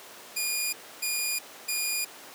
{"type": "tone bursts", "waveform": "10% pulse", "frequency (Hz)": 2437, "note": "D#7", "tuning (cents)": -37, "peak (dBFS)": -18, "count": 3, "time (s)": [0.36, 2.05], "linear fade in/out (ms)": 10, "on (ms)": 370, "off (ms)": 290, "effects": ["pink hiss -45 dBFS RMS until 2.34 s", "high-pass 400 Hz 12 dB/octave"]}